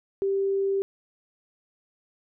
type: tone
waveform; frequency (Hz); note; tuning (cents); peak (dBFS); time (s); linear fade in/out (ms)
sine; 392; G4; 0; -22; 0.22-0.82; 0
effects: none